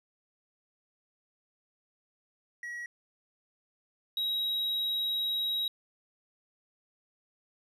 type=tone pair in turn; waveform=triangle; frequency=1915 / 3830 Hz; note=A#6 / A#7; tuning=+46 / +46 cents; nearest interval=octave; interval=1200 cents; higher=second; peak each=-35 / -27 dBFS; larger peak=second; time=2.63-2.86 / 4.17-5.68 s; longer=second; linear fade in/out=2 ms; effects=resampled to 32000 Hz